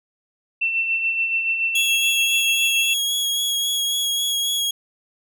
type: tone with tremolo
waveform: sine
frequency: 2689 Hz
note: E7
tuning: 34 cents sharp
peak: -17 dBFS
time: 0.61-2.94 s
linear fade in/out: 10 ms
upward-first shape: sine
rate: 7 Hz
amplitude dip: 45%
type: tone with vibrato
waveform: sawtooth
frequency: 3322 Hz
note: G#7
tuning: in tune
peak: -17 dBFS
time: 1.75-4.71 s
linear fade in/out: 5 ms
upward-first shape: sine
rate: 3.7 Hz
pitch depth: 16 cents each way
effects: none